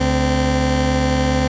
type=tone pair together; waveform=20% pulse; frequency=72 / 258.2 Hz; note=D2 / C4; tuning=-34 / -23 cents; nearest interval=octave + minor seventh; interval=2211 cents; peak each=-13 dBFS; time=0-1.48 s; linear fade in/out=10 ms; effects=resampled to 16000 Hz